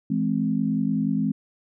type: chord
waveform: sine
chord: E augmented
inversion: none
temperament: equal with one note detuned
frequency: 164.81 / 211.2 / 261.6 Hz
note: E3 / G#3 / B#3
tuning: 0 / +29 / 0 cents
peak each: -27 / -24 / -25 dBFS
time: 0.1-1.32 s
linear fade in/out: 5 ms
effects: none